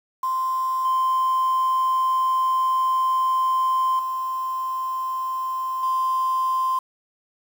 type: tone with level steps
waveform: sine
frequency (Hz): 1041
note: C6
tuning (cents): -9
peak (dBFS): -20 / -16 / -23 / -18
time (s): 0.23-6.79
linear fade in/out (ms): 5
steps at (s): 0.85 / 3.99 / 5.83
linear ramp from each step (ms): 2
effects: tanh soft clip ceiling -16 dBFS + 7-bit